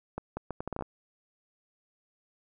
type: accelerating click train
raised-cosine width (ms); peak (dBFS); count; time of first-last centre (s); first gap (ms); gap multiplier
1; -20; 10; 0.18-0.823; 190; 0.72
effects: none